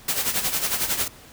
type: noise with tremolo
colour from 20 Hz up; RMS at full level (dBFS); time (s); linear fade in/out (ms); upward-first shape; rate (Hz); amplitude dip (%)
white; -22; 0.08-1.08; 5; sine; 11; 65
effects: pink hiss -47 dBFS RMS until 1.32 s